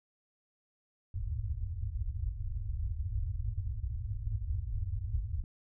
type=low-pass noise; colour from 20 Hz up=white; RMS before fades=-35 dBFS; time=1.14-5.44 s; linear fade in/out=2 ms; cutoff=110 Hz; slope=96 dB/octave; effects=none